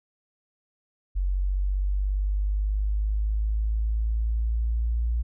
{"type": "linear sweep", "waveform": "sine", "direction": "up", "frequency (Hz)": [46.25, 58.27], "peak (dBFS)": -22, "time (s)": [1.15, 5.23], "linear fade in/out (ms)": 20, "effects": []}